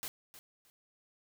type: noise with echo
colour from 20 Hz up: white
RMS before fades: -40 dBFS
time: 0.03-0.08 s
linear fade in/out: 0 ms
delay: 310 ms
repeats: 2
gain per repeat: -13 dB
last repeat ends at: 0.7 s
effects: none